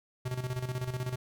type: tone with tremolo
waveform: square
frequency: 126.4 Hz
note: B2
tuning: 41 cents sharp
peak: -31 dBFS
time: 0.25-1.16 s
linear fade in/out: 10 ms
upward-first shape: square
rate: 16 Hz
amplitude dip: 65%
effects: none